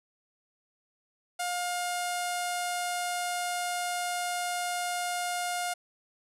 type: tone with low-pass filter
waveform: sawtooth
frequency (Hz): 710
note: F5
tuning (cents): +28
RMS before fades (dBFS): -32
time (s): 1.39-5.74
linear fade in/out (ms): 10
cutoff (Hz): 10000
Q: 2.5
effects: none